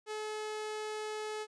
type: tone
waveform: sawtooth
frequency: 428.5 Hz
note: A4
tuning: 46 cents flat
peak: -33 dBFS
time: 0.06-1.47 s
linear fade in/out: 50 ms
effects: resampled to 22050 Hz